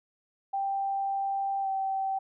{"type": "tone with pitch glide", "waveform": "sine", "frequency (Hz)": [786, 773.4], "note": ["G5", "G5"], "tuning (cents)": [4, -24], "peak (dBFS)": -27, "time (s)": [0.53, 2.19], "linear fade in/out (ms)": 10, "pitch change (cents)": -28, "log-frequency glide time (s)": [1.62, 1.67], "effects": []}